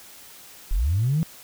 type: linear sweep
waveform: sine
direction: up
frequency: 30.64 to 169 Hz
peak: -18 dBFS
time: 0.71-1.23 s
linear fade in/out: 0 ms
effects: tanh soft clip ceiling -14 dBFS + white hiss -46 dBFS RMS until 1.43 s